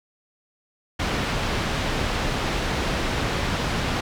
pink low-pass noise, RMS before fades -25 dBFS, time 0.99-4.01 s, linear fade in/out 10 ms, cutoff 4200 Hz, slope 12 dB/octave, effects none

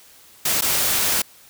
white noise with dropouts, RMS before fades -20 dBFS, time 0.45-1.22 s, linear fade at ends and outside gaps 5 ms, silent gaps 0.611-0.62 s, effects white hiss -49 dBFS RMS until 1.49 s

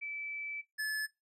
sine / square tone pair in turn, 2313 / 1725.8 Hz, D7 / A6, -27 / -34 cents, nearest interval perfect fourth, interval 507 cents, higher first, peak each -37 / -33 dBFS, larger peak second, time 0.01-0.62 / 0.78-1.07 s, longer first, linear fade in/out 20 ms, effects noise-tail reverb RT60 0.2 s tail -19 dB re dry + resampled to 32000 Hz

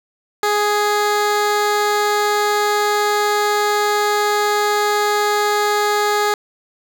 15% pulse tone with notch filter, 415.9 Hz, G#4, 2 cents sharp, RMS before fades -17 dBFS, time 0.43-6.34 s, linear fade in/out 2 ms, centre 11000 Hz, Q 1.8, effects none

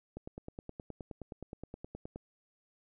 click train, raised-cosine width 2 ms, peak -29 dBFS, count 20, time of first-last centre 0.17-2.16 s, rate 9.55 Hz, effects none

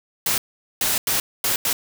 white noise bursts at uneven times, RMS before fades -21 dBFS, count 5, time 0.26-0.38 / 0.81-0.98 / 1.07-1.2 / 1.44-1.56 / 1.65-1.73 s, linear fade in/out 2 ms, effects none

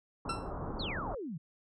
pink low-pass noise, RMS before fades -39 dBFS, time 0.25-1.15 s, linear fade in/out 5 ms, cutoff 1300 Hz, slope 48 dB/octave
40% pulse tone with exponential decay, 1346 Hz, E6, 36 cents sharp, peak -30 dBFS, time 0.29-0.51 s, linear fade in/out 5 ms, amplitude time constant 46 ms
sine exponential sweep, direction down, 4629 to 142.5 Hz, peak -37 dBFS, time 0.79-1.38 s, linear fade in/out 10 ms
effects resampled to 22050 Hz

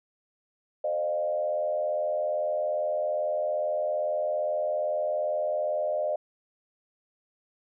sine tone with frequency modulation, 607 Hz, D#5, 43 cents flat, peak -25 dBFS, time 0.84-6.16 s, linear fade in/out 5 ms, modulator 82.4 Hz, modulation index 0.8, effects none

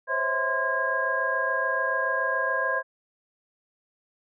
sine tone cluster, 519 / 546 / 651 / 1036 / 1630 Hz, C5 / C#5 / E5 / C6 / G#6, -14 / -26 / -22 / -17 / -33 cents, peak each -32 / -33 / -33 / -29 / -26 dBFS, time 0.07-2.83 s, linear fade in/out 50 ms, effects none

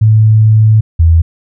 sine tone pair in turn, 109.1 / 82.32 Hz, A2 / E2, -14 / -2 cents, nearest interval perfect fourth, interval 488 cents, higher first, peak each -3 dBFS, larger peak neither, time 0.01-0.81 / 0.99-1.22 s, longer first, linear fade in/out 10 ms, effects none

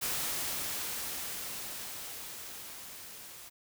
white noise with level ramp, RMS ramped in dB -33 to -49 dBFS, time 0.01-3.5 s, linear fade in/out 20 ms, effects none

